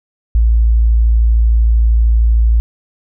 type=tone; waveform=sine; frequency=56.5 Hz; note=A1; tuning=47 cents sharp; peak=-7 dBFS; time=0.35-2.6 s; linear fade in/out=0 ms; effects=none